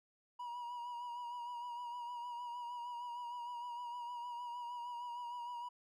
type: tone with vibrato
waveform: triangle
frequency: 963 Hz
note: B5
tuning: 44 cents flat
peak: -40 dBFS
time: 0.39-5.69 s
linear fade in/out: 10 ms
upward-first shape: sine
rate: 6.5 Hz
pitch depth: 35 cents each way
effects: none